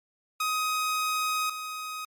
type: tone pair in turn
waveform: sawtooth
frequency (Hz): 1257 / 1257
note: D#6 / D#6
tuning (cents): +17 / +17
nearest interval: unison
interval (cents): 0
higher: neither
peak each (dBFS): -22 / -30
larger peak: first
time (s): 0.4-1.5 / 1.5-2.05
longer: first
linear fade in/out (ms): 5
effects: MP3 64 kbps